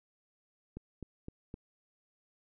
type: click train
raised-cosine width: 3 ms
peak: -29 dBFS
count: 4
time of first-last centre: 0.77-1.541 s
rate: 3.89 Hz
effects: none